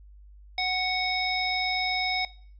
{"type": "harmonic tone with a mistuned harmonic", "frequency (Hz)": 741, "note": "F#5", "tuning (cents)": 2, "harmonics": [1, 3, 5, 7], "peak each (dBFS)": [-30, -29, -31, -32], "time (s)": [0.58, 2.25], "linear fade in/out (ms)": 2, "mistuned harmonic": 5, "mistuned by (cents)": 24, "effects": ["noise-tail reverb RT60 0.5 s tail -20 dB re dry", "added 50 Hz sine -47 dBFS peak until 2.59 s"]}